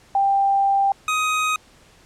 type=tone pair in turn; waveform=sine / 25% pulse; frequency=790 / 1254 Hz; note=G5 / D#6; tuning=+13 / +13 cents; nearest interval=minor sixth; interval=800 cents; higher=second; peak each=-15 dBFS; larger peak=neither; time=0.15-0.92 / 1.08-1.56 s; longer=first; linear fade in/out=2 ms; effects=pink hiss -52 dBFS RMS until 2.05 s + low-pass 9000 Hz 12 dB/octave